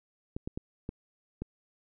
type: clicks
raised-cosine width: 3 ms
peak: -22 dBFS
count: 5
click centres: 0.365 / 0.475 / 0.575 / 0.891 / 1.42 s
effects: none